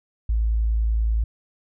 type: tone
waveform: sine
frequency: 55.2 Hz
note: A1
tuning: 6 cents sharp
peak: -18 dBFS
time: 0.29-1.24 s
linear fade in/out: 5 ms
effects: none